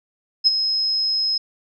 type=tone with ADSR envelope; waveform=sine; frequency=5130 Hz; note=E8; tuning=48 cents flat; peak=-9 dBFS; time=0.44-1.38 s; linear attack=29 ms; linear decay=24 ms; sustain=-9 dB; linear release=6 ms; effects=none